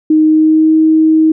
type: tone with pitch glide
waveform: sine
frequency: 311.1 to 316.2 Hz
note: D#4 to D#4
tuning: 0 to +28 cents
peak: -5 dBFS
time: 0.1-1.32 s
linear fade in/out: 5 ms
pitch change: +28 cents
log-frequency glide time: 0.24-0.75 s
effects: none